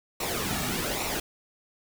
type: noise with flanger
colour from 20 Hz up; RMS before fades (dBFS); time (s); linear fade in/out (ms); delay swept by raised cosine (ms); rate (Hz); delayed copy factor
pink; -30; 0.2-1.2; 5; 0.61 to 2.01; 1.2; -0.6
effects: none